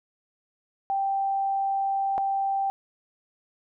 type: tone pair in turn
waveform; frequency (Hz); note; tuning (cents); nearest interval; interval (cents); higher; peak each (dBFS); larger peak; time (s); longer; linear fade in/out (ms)
sine; 784 / 784; G5 / G5; 0 / 0; unison; 0; neither; -23; neither; 0.9-2.18 / 2.18-2.7; first; 0
effects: none